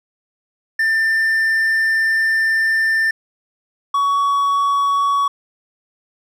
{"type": "tone pair in turn", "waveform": "triangle", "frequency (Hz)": [1789, 1124.4], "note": ["A6", "C#6"], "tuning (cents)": [28, 24], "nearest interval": "minor sixth", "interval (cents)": 804, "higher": "first", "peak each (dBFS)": -12, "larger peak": "neither", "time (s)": [[0.79, 3.11], [3.94, 5.28]], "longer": "first", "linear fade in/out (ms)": 5, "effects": []}